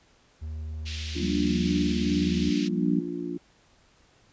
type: tone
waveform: triangle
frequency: 77.78 Hz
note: D#2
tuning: in tune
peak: -30 dBFS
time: 0.41-2.51 s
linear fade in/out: 20 ms
type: band-pass noise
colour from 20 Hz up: pink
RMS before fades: -39 dBFS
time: 0.85-2.69 s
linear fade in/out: 20 ms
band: 2400 to 5500 Hz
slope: 24 dB/octave
type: harmonic tone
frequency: 58.27 Hz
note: A#1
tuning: in tune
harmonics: 3 / 4 / 5 / 6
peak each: -37 / -42 / -33 / -34 dBFS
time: 1.15-3.38 s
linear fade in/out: 10 ms
type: chord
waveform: sine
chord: G minor seventh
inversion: third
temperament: just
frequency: 176.4 / 196 / 235.2 / 294 Hz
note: F3 / G3 / Bb3 / D4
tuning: +18 / 0 / +16 / +2 cents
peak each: -29 dBFS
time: 1.2-3 s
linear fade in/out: 10 ms
effects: pink hiss -61 dBFS RMS until 4.32 s + resampled to 16000 Hz